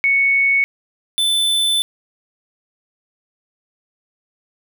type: tone pair in turn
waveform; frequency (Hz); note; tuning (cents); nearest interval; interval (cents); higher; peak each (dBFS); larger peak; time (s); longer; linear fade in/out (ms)
sine / square; 2217 / 3519; C#7 / A7; 0 / 0; minor sixth; 800; second; -12 / -15; first; 0.04-0.64 / 1.18-1.82; second; 0
effects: none